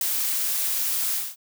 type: noise with ADSR envelope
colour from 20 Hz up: blue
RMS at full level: -21 dBFS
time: 0.01-1.36 s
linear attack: 3 ms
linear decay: 5 ms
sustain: -4 dB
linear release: 220 ms
effects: none

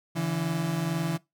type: tone pair together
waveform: 35% pulse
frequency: 143.8 / 165.88 Hz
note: D3 / E3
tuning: -36 / +11 cents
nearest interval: major second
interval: 247 cents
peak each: -30 / -26 dBFS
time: 0.15-1.18 s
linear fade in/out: 20 ms
effects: noise-tail reverb RT60 0.2 s tail -22 dB re dry

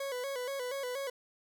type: tone with vibrato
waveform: 40% pulse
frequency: 523.3 Hz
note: C5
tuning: in tune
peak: -34 dBFS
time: 0-1.1 s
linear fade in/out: 5 ms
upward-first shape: square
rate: 4.2 Hz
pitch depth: 91 cents each way
effects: none

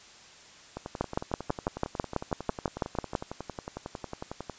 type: two click trains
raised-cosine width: 1 ms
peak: -12 / -21 dBFS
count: 14 / 42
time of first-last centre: 1.01-3.152 / 0.77-4.497 s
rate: 6.07 / 11 Hz
effects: white hiss -52 dBFS RMS until 4.58 s + resampled to 16000 Hz

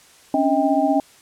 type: tone cluster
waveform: sine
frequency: 271.4 / 287.2 / 635 / 793 Hz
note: C#4 / D4 / D#5 / G5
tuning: -36 / -39 / +35 / +20 cents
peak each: -21 dBFS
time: 0.34-1 s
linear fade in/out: 2 ms
effects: white hiss -50 dBFS RMS until 1.21 s + low-pass 10000 Hz 12 dB/octave

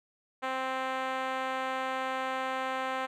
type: tone with band-pass filter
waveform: 5% pulse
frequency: 261.6 Hz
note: C4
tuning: in tune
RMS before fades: -33 dBFS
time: 0.42-3.07 s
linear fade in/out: 20 ms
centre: 760 Hz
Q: 0.88
effects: none

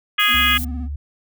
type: harmonic tone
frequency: 414.7 Hz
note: G#4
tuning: 3 cents flat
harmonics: 3 / 4 / 5 / 6 / 7 / 8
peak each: -21 / -21 / -21 / -21 / -21 / -21 dBFS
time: 0.18-0.58 s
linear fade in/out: 10 ms
type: noise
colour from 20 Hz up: violet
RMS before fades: -29 dBFS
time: 0.19-0.65 s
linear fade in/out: 10 ms
type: tone with vibrato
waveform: triangle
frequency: 247.4 Hz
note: B3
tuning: 3 cents sharp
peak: -27 dBFS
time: 0.27-0.89 s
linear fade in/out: 50 ms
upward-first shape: square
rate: 17 Hz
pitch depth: 51 cents each way
type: tone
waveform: sine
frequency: 71.8 Hz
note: D2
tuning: 39 cents flat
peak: -24 dBFS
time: 0.34-0.96 s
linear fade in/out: 5 ms
effects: none

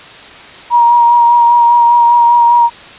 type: tone with vibrato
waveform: sine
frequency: 948 Hz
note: A#5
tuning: 29 cents sharp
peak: -4 dBFS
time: 0.7-2.7 s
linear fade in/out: 50 ms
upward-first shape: sine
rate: 5 Hz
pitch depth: 17 cents each way
effects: white hiss -33 dBFS RMS until 2.98 s + resampled to 8000 Hz

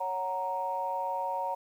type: chord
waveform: sine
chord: F# major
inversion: second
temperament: equal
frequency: 554.4 / 740 / 932.3 Hz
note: C#5 / F#5 / A#5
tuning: 0 / 0 / 0 cents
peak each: -36 / -36 / -31 dBFS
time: 0-1.55 s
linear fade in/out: 10 ms
effects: tanh soft clip ceiling -20 dBFS + 10-bit

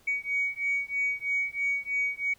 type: beating tone pair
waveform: sine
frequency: 2249 / 2252.1 Hz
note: C#7 / C#7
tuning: +24 / +27 cents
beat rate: 3.1 Hz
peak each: -29 dBFS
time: 0.07-2.34 s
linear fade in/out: 10 ms
effects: tanh soft clip ceiling -19 dBFS + pink hiss -61 dBFS RMS until 2.38 s

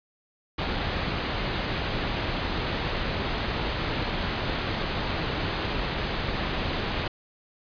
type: low-pass noise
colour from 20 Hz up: pink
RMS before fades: -29 dBFS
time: 0.58-7.08 s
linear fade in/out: 5 ms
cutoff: 4500 Hz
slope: 48 dB/octave
effects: resampled to 11025 Hz

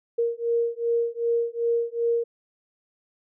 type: beating tone pair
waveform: sine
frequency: 466.2 / 468.8 Hz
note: A#4 / A#4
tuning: 0 / +10 cents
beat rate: 2.6 Hz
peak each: -25 dBFS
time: 0.18-2.24 s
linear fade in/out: 10 ms
effects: none

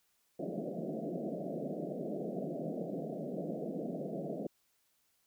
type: band-pass noise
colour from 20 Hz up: pink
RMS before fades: -39 dBFS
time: 0.39-4.47 s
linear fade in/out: 5 ms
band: 150 to 690 Hz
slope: 96 dB/octave
effects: white hiss -75 dBFS RMS until 5.26 s

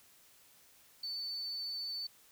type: tone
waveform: sine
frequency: 4507 Hz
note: C#8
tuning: 28 cents sharp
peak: -36 dBFS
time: 1.03-2.07 s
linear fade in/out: 5 ms
effects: tanh soft clip ceiling -33 dBFS + white hiss -63 dBFS RMS until 2.31 s

